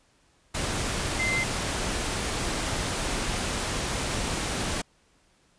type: tone in noise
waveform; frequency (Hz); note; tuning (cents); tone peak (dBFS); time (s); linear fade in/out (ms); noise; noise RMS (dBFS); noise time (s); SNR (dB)
sine; 2074; C7; -16; -25; 1.19-1.44; 10; pink; -29; 0.54-4.82; +1
effects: pink hiss -64 dBFS RMS until 5.58 s + resampled to 22050 Hz